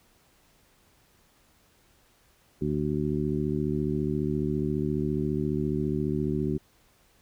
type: harmonic tone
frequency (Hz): 74.6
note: D2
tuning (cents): +28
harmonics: 1 / 2 / 3 / 4 / 5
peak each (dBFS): -36 / -30 / -31 / -32 / -31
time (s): 2.61-6.58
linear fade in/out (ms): 10
effects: pink hiss -63 dBFS RMS until 7.21 s